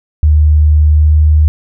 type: tone with pitch glide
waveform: sine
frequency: 75.9 to 76.56 Hz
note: D#2 to D#2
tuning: -42 to -27 cents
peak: -4 dBFS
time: 0.23-1.48 s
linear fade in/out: 0 ms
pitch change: +15 cents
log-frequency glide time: 0.9-1.12 s
effects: none